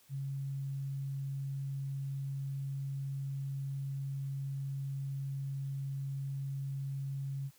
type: tone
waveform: sine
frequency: 137.2 Hz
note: C#3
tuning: 17 cents flat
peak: -35 dBFS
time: 0.09-7.51 s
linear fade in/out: 50 ms
effects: white hiss -65 dBFS RMS until 7.58 s